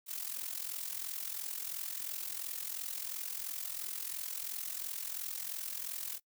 blue noise with amplitude modulation, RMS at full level -37 dBFS, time 0.06-6.2 s, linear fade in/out 50 ms, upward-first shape sine, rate 42.9 Hz, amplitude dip 75%, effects noise-tail reverb RT60 0.1 s tail -22 dB re dry

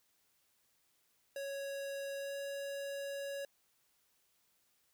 square tone with pitch glide, 554.4 to 558.3 Hz, C#5 to C#5, 0 to +12 cents, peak -40 dBFS, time 1.36-3.45 s, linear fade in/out 2 ms, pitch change +12 cents, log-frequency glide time 2.17-2.36 s, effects white hiss -75 dBFS RMS until 4.93 s

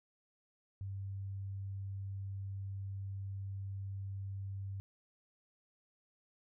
sine tone, 97.8 Hz, G2, 4 cents flat, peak -39 dBFS, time 0.81-4.8 s, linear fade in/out 0 ms, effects none

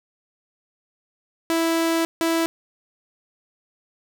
sawtooth tone bursts at uneven times, 329.6 Hz, E4, in tune, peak -15 dBFS, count 2, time 1.5-2.05 / 2.21-2.46 s, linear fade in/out 0 ms, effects none

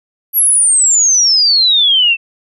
sine exponential sweep, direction down, 11840 to 2637 Hz, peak -7 dBFS, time 0.33-2.17 s, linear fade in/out 50 ms, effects none

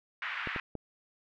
pink band-pass noise, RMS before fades -37 dBFS, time 0.22-0.6 s, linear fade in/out 2 ms, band 1300 to 2500 Hz, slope 24 dB/octave
clicks, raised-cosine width 2 ms, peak -24 dBFS, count 3, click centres 0.473 / 0.562 / 0.753 s
effects none

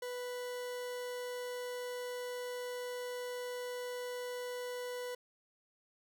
40% pulse tone, 493.9 Hz, B4, in tune, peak -38 dBFS, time 0.02-5.15 s, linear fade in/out 5 ms, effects none

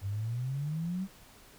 sine exponential sweep, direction up, 95 to 196.5 Hz, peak -31 dBFS, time 0.01-1.08 s, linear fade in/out 50 ms, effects pink hiss -56 dBFS RMS until 1.58 s

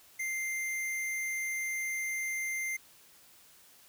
square tone, 2093 Hz, C7, in tune, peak -33 dBFS, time 0.19-2.77 s, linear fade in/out 10 ms, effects white hiss -59 dBFS RMS until 3.88 s

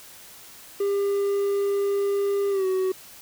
triangle tone with pitch glide, 400.2 to 375.6 Hz, G4 to F#4, +36 to +26 cents, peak -19 dBFS, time 0.8-2.92 s, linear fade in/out 5 ms, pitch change -110 cents, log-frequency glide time 2.5-2.66 s, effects white hiss -46 dBFS RMS until 3.21 s

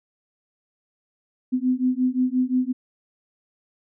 sine beating tone pair, 251.4 / 257.1 Hz, B3 / C4, +31 / -30 cents, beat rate 5.7 Hz, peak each -22 dBFS, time 1.52-2.73 s, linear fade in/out 20 ms, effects none

